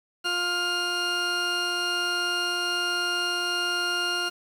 20% pulse tone pair together, 352.3 / 1408 Hz, F4 / F6, +15 / +14 cents, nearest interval 2 octaves, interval 2399 cents, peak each -28 / -20 dBFS, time 0.24-4.3 s, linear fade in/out 20 ms, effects low-pass 8000 Hz 12 dB/octave + 8-bit

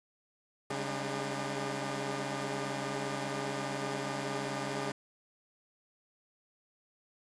10% pulse tone cluster, 138.2 / 197.6 / 206.2 / 301.3 / 403.1 Hz, C#3 / G3 / G#3 / D4 / G4, -5 / +14 / -12 / +44 / +48 cents, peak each -29 / -35 / -35 / -32 / -37 dBFS, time 0.7-4.92 s, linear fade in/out 5 ms, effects resampled to 22050 Hz + 9-bit

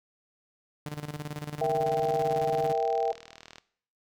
sawtooth tone with tremolo, 148.8 Hz, D3, 23 cents sharp, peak -29 dBFS, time 0.86-2.73 s, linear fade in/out 0 ms, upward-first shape square, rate 18 Hz, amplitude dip 75%
sine chord, E diminished, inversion second, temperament equal, 466.2 / 659.3 / 784 Hz, Bb4 / E5 / G5, 0 / 0 / 0 cents, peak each -28 dBFS, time 1.61-3.12 s, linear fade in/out 5 ms
click train, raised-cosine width 0.2 ms, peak -27 dBFS, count 69, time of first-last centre 1.87-3.583 s, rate 39.7 Hz
effects noise-tail reverb RT60 0.6 s tail -19 dB re dry

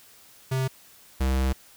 square tone pair in turn, 131.4 / 65.7 Hz, C3 / C2, +8 / +8 cents, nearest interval octave, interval 1200 cents, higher first, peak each -24 / -22 dBFS, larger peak second, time 0.51-0.68 / 1.2-1.53 s, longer second, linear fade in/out 10 ms, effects white hiss -53 dBFS RMS until 1.76 s

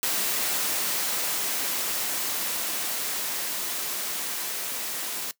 white noise with level ramp, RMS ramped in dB -26 to -32 dBFS, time 0.03-5.31 s, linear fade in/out 0 ms, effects noise-tail reverb RT60 0.1 s tail -18 dB re dry + high-pass 200 Hz 12 dB/octave

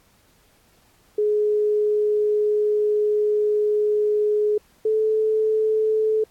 sine tone pair in turn, 420.8 / 434.9 Hz, G#4 / A4, +23 / -20 cents, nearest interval minor second, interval 57 cents, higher second, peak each -17 dBFS, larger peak neither, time 1.18-4.58 / 4.85-6.24 s, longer first, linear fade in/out 5 ms, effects pink hiss -59 dBFS RMS until 6.3 s + AAC 64 kbps

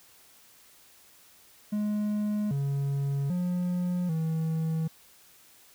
triangle tone with pitch steps, 209.4 / 139.6 / 178.6 / 160.8 Hz, G#3 / C#3 / F3 / E3, +15 / +13 / +39 / -43 cents, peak -24 dBFS, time 1.72-4.88 s, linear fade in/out 10 ms, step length 790 ms, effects white hiss -57 dBFS RMS until 5.74 s

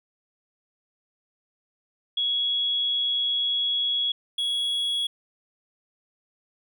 sine / triangle tone pair in turn, 3343 / 3343 Hz, G#7 / G#7, +11 / +11 cents, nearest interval unison, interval 0 cents, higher neither, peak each -22 dBFS, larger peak neither, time 2.17-4.12 / 4.38-5.07 s, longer first, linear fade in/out 5 ms, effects none

